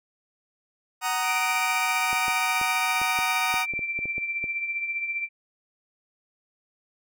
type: chord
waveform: sawtooth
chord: D# minor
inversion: first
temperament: just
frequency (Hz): 746.7 / 933.4 / 1244.5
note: F#5 / A#5 / D#6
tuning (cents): +16 / +2 / 0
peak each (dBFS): -25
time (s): 1.01-3.66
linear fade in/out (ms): 50
type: tone with tremolo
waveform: sine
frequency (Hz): 2349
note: D7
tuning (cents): 0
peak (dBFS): -24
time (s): 1.22-5.29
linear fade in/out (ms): 50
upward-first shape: triangle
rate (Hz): 15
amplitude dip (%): 60
type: clicks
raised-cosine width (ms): 2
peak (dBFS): -25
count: 12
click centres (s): 2.13 / 2.282 / 2.614 / 3.016 / 3.189 / 3.541 / 3.737 / 3.792 / 3.99 / 4.056 / 4.181 / 4.441
effects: none